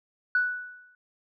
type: tone with exponential decay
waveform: sine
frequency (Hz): 1480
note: F#6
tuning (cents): 0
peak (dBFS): -18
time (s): 0.35-0.95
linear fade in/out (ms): 2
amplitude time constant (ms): 130
effects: tanh soft clip ceiling -14 dBFS